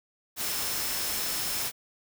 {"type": "tone in noise", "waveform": "sine", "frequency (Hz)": 5274, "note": "E8", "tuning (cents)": 0, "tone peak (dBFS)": -38, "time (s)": [0.41, 1.7], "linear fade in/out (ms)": 50, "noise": "white", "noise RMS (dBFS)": -31, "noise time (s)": [0.36, 1.72], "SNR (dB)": -10, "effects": []}